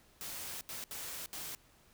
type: noise bursts at uneven times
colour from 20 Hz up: white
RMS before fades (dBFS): -43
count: 4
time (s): 0.21-0.61 / 0.69-0.84 / 0.91-1.26 / 1.33-1.55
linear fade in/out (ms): 0
effects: pink hiss -65 dBFS RMS until 1.93 s